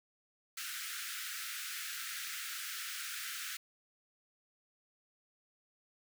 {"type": "high-pass noise", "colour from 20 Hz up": "pink", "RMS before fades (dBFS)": -42, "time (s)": [0.57, 3.57], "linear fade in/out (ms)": 5, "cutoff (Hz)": 1300, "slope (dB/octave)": 96, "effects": []}